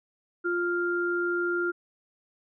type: tone pair together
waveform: sine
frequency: 349.7 / 1396.9 Hz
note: F4 / F6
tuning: +2 / 0 cents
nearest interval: 2 octaves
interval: 2398 cents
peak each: -27 / -28 dBFS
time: 0.44-1.72 s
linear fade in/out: 20 ms
effects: none